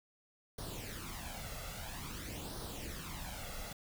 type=noise with flanger; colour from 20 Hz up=pink; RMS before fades=-44 dBFS; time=0.58-3.73 s; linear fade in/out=5 ms; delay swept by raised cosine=0.2 to 1.5 ms; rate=0.5 Hz; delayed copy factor=+0.65; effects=none